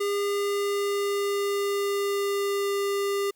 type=tone with pitch glide; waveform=square; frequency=404.9 to 400 Hz; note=G#4 to G4; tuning=-44 to +35 cents; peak=-25 dBFS; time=0-3.31 s; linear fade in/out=10 ms; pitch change=-21 cents; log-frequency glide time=0.18-2.79 s; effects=white hiss -70 dBFS RMS until 3.35 s